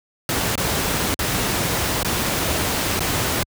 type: noise with dropouts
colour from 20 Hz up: pink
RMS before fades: -21 dBFS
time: 0.29-3.43 s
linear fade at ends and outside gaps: 1 ms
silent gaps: 0.555-0.577 / 1.142-1.191 / 2.03-2.047 / 2.994-3.005 s
effects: high-pass 60 Hz 12 dB/octave